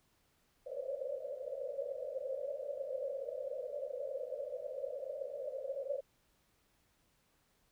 white band-pass noise, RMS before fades -41 dBFS, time 0.66-6.01 s, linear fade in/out 5 ms, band 510 to 580 Hz, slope 96 dB/octave, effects pink hiss -74 dBFS RMS until 7.71 s

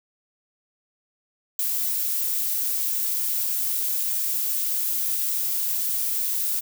violet noise with ADSR envelope, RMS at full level -22 dBFS, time 1.59-6.61 s, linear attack 3 ms, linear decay 9 ms, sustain -3 dB, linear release 23 ms, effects none

